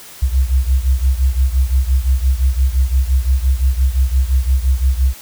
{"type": "beating tone pair", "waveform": "sine", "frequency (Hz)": [63.4, 69.2], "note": ["B1", "C#2"], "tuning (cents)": [46, -2], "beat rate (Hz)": 5.8, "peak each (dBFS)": [-13, -16], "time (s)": [0.22, 5.14], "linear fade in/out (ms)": 10, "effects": ["white hiss -37 dBFS RMS until 5.21 s"]}